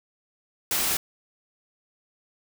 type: noise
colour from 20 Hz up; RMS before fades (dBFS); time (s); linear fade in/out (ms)
white; -25; 0.71-0.97; 2
effects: none